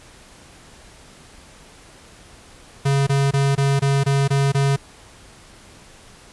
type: tone bursts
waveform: square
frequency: 138.59 Hz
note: C#3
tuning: in tune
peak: -16 dBFS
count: 8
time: 2.85-4.764 s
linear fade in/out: 10 ms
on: 220 ms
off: 22 ms
effects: pink hiss -46 dBFS RMS until 6.32 s + resampled to 24000 Hz